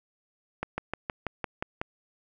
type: slowing click train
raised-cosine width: 0.5 ms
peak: -15 dBFS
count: 8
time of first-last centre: 0.63-1.815 s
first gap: 150 ms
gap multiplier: 1.04
effects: none